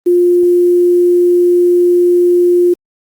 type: tone with quantisation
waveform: sine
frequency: 353 Hz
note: F4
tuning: 19 cents sharp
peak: -6 dBFS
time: 0.06-2.74 s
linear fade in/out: 10 ms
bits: 6
effects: Opus 24 kbps